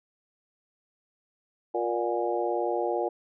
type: harmonic tone with a mistuned harmonic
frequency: 118 Hz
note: A#2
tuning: 22 cents sharp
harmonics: 3 / 4 / 5 / 6 / 7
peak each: -30 / -31 / -32 / -33 / -33 dBFS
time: 1.74-3.09 s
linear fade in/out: 10 ms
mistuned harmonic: 6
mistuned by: +45 cents
effects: none